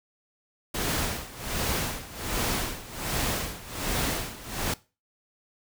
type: noise with tremolo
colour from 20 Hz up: pink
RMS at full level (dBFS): -27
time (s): 0.74-4.74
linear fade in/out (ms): 5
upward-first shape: sine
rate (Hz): 1.3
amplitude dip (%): 85
effects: noise-tail reverb RT60 0.3 s tail -19 dB re dry